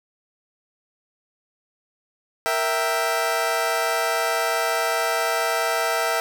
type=chord; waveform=20% pulse; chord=E diminished; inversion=second; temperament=equal; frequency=466.2 / 659.3 / 784 Hz; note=Bb4 / E5 / G5; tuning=0 / 0 / 0 cents; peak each=-22 / -18 / -22 dBFS; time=2.46-6.2 s; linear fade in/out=0 ms; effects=none